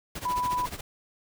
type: noise with tremolo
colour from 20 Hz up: pink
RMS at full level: -35 dBFS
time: 0.15-0.81 s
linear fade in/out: 5 ms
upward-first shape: sine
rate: 14 Hz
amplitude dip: 80%
type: tone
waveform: sine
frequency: 991 Hz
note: B5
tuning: 6 cents sharp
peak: -25 dBFS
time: 0.25-0.66 s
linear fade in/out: 5 ms
type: clicks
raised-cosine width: 1 ms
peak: -31 dBFS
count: 2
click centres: 0.631 / 0.638 s
effects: none